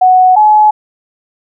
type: tone pair in turn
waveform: sine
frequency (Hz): 740 / 850.5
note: F#5 / G#5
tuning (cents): 0 / +41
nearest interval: major second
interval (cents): 241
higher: second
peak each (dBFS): -3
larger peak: neither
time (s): 0.01-0.36 / 0.36-0.71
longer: neither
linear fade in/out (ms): 10
effects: none